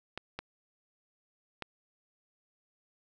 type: clicks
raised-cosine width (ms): 0.3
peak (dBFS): -21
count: 3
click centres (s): 0.176 / 0.39 / 1.623
effects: none